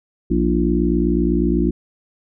harmonic tone with a mistuned harmonic, 59.8 Hz, A#1, 45 cents sharp, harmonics 1 / 3 / 4 / 5 / 6, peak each -21 / -21 / -21 / -21 / -21 dBFS, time 0.3-1.71 s, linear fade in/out 10 ms, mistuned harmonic 6, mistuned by -57 cents, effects none

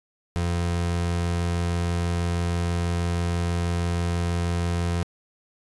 30% pulse tone, 86.2 Hz, F2, 22 cents flat, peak -20 dBFS, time 0.36-5.03 s, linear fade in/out 0 ms, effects resampled to 24000 Hz

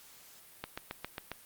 click train, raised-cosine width 0.3 ms, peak -21 dBFS, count 6, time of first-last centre 0.64-1.317 s, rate 7.39 Hz, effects white hiss -56 dBFS RMS until 1.45 s + Opus 48 kbps

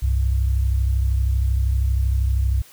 sine tone pair together, 65.24 / 98 Hz, C2 / G2, -4 / 0 cents, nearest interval perfect fifth, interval 704 cents, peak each -17 / -24 dBFS, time 0.02-2.62 s, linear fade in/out 10 ms, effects white hiss -48 dBFS RMS until 2.72 s

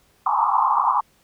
pink band-pass noise, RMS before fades -19 dBFS, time 0.26-1.01 s, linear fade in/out 5 ms, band 800 to 1200 Hz, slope 96 dB/octave, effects pink hiss -60 dBFS RMS until 1.23 s

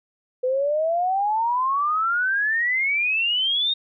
sine exponential sweep, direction up, 498.5 to 3729 Hz, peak -19 dBFS, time 0.43-3.74 s, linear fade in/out 10 ms, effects none

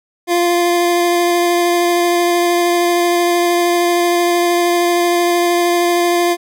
25% pulse tone with vibrato, 347.9 Hz, F4, 7 cents flat, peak -8 dBFS, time 0.27-6.37 s, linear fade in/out 50 ms, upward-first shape sine, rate 13 Hz, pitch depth 10 cents each way, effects none

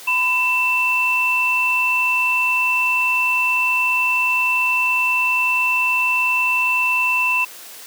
sine tone pair together, 1000 / 2670 Hz, B5 / E7, +21 / +22 cents, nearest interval octave + perfect fourth, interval 1701 cents, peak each -22 / -16 dBFS, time 0.07-7.45 s, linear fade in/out 10 ms, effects white hiss -38 dBFS RMS until 7.86 s + high-pass 300 Hz 12 dB/octave

